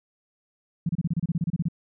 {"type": "tone bursts", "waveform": "sine", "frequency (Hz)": 167.3, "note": "E3", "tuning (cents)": 26, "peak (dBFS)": -21, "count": 14, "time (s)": [0.86, 1.685], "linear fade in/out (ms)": 5, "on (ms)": 32, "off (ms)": 29, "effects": []}